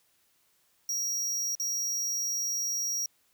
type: tone with dropouts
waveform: square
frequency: 5680 Hz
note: F8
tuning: 28 cents sharp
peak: -29 dBFS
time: 0.89-3.06 s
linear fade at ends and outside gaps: 2 ms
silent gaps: 1.552-1.598 s
effects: white hiss -69 dBFS RMS until 3.33 s